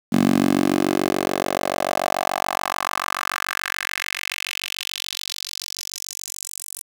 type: tone with high-pass filter sweep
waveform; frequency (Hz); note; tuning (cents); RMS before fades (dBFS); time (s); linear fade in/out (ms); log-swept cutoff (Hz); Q
10% pulse; 46.93; F#1; +25; -24; 0.12-6.83; 10; 220 to 9400; 2.7
effects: 7-bit